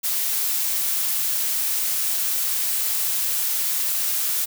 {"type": "noise", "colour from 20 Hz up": "blue", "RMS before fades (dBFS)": -23, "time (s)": [0.03, 4.46], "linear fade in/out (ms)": 20, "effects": []}